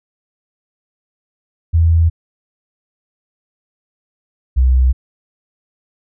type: tone pair in turn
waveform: sine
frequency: 82.7 / 63.83 Hz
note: E2 / C2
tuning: +6 / -42 cents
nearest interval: major third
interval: 448 cents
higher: first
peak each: -8 dBFS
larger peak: neither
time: 1.73-2.1 / 4.56-4.93 s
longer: neither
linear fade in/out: 20 ms
effects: none